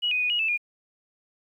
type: tone with pitch steps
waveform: sine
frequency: 2914 / 2495 / 2471 / 2893 / 2635 / 2427 Hz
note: F#7 / D#7 / D#7 / F#7 / E7 / D#7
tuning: -27 / +4 / -13 / -40 / -1 / -44 cents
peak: -22 dBFS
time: 0.02-0.578 s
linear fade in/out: 20 ms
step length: 93 ms
effects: 10-bit